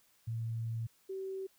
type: tone pair in turn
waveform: sine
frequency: 114 / 383.4 Hz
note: A#2 / G4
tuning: -38 / -38 cents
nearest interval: octave + major sixth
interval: 2100 cents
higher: second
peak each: -34 / -37 dBFS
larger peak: first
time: 0.27-0.87 / 1.09-1.47 s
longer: first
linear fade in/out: 10 ms
effects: white hiss -69 dBFS RMS until 1.58 s